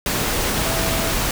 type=tone in noise; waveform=sine; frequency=659.3 Hz; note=E5; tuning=in tune; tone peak=-28 dBFS; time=0.65-1.11 s; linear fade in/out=2 ms; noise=pink; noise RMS=-21 dBFS; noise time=0.06-1.31 s; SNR=-10 dB; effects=none